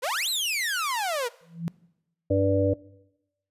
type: exponential two-way sweep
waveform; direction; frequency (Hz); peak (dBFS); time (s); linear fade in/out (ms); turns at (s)
sawtooth; up then down; 453.3 to 4217 to 453.3; -22; 0.02-1.29; 20; 0.29
type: tone with exponential growth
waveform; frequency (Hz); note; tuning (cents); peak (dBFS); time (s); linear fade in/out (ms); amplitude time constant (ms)
sine; 167.7; E3; +30; -23; 1.41-1.68; 0; 57
type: harmonic tone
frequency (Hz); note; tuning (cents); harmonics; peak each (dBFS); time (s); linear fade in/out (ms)
97.6; G2; -7; 1 / 3 / 5 / 6; -25 / -25 / -25 / -25; 2.3-2.74; 10
effects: noise-tail reverb RT60 0.9 s tail -21 dB re dry + resampled to 32000 Hz